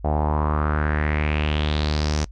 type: tone with low-pass filter sweep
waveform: sawtooth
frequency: 75.6 Hz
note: D#2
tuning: 49 cents flat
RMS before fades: -22 dBFS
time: 0.04-2.25 s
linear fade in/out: 10 ms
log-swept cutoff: 720 to 6100 Hz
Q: 4.2
effects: noise-tail reverb RT60 0.1 s tail -23 dB re dry + added 50 Hz sine -37 dBFS peak until 2.31 s